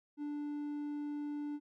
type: tone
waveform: triangle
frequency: 293.4 Hz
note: D4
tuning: 2 cents flat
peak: -35 dBFS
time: 0.17-1.6 s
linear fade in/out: 50 ms
effects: none